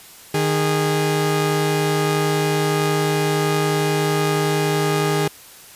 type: tone pair together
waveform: sawtooth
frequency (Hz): 153.95 / 411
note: D#3 / G#4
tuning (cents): -18 / -18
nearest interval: octave + perfect fourth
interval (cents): 1700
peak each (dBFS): -16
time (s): 0.34-5.28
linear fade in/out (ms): 5
effects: white hiss -43 dBFS RMS until 5.75 s + resampled to 32000 Hz